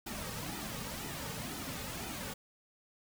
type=noise with flanger; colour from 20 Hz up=pink; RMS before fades=-41 dBFS; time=0.06-2.34 s; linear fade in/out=10 ms; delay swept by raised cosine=1.8 to 3 ms; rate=2 Hz; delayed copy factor=-0.65; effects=none